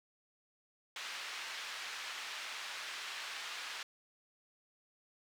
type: band-pass noise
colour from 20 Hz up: pink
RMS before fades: -44 dBFS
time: 0.96-3.83 s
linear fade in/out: 2 ms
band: 1500 to 4500 Hz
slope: 12 dB/octave
effects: none